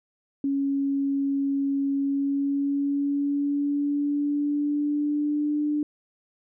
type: tone with pitch glide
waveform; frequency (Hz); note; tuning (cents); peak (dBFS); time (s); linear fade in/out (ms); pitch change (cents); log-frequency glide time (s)
sine; 277.2 to 297.1; C#4 to D4; 0 to +20; -22; 0.44-5.83; 2; +120; 1.96-5.58
effects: none